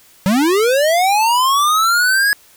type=linear sweep; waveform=square; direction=up; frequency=179.3 to 1684 Hz; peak=-12 dBFS; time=0.26-2.33 s; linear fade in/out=0 ms; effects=white hiss -48 dBFS RMS until 2.56 s